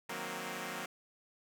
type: chord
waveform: 5% pulse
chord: C half-diminished seventh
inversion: first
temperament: equal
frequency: 155.56 / 185 / 233.1 / 261.6 Hz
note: Eb3 / Gb3 / Bb3 / C4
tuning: 0 / 0 / 0 / 0 cents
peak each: -37 / -32 / -32 / -34 dBFS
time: 0.09-0.86 s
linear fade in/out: 5 ms
effects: none